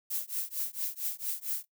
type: noise with tremolo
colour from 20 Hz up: violet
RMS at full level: -31 dBFS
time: 0.1-1.65 s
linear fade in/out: 10 ms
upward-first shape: triangle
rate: 4.4 Hz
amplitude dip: 100%
effects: noise-tail reverb RT60 0.1 s tail -17 dB re dry